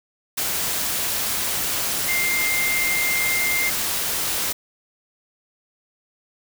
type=tone in noise; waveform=sine; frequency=2103 Hz; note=C7; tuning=8 cents sharp; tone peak=-21 dBFS; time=2.08-3.7 s; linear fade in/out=10 ms; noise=white; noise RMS=-24 dBFS; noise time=0.37-4.53 s; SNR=0 dB; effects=none